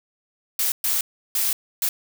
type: noise bursts at uneven times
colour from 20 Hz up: blue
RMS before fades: -22 dBFS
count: 4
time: 0.59-0.72 / 0.84-1.01 / 1.35-1.53 / 1.82-1.89 s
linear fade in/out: 2 ms
effects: none